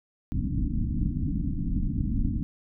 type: low-pass noise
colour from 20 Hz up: pink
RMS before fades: -27 dBFS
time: 0.32-2.43 s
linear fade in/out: 0 ms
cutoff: 300 Hz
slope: 96 dB/octave
effects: none